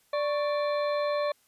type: harmonic tone with a mistuned harmonic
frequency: 587.3 Hz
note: D5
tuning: in tune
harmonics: 1 / 2 / 3 / 4 / 6 / 7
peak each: -26 / -33 / -41 / -42 / -46 / -44 dBFS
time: 0.13-1.32 s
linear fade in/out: 5 ms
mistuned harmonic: 2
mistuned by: -100 cents
effects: white hiss -66 dBFS RMS until 1.47 s + resampled to 32000 Hz